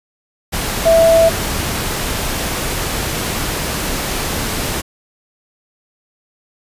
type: tone in noise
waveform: sine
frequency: 659.3 Hz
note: E5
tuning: in tune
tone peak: -7 dBFS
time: 0.85-1.3 s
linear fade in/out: 20 ms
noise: pink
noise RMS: -20 dBFS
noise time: 0.52-4.82 s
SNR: +10 dB
effects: resampled to 32000 Hz